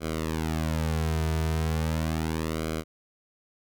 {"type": "tone with flanger", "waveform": "sawtooth", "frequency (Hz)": 79.6, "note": "D#2", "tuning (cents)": 40, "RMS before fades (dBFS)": -28, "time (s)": [0, 2.84], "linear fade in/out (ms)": 50, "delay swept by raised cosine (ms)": [1.1, 3.7], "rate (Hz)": 0.37, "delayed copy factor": -1, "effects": []}